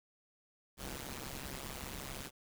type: noise with amplitude modulation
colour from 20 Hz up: pink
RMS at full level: -40 dBFS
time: 0.77-2.31 s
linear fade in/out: 50 ms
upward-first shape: sine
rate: 136 Hz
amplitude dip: 100%
effects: none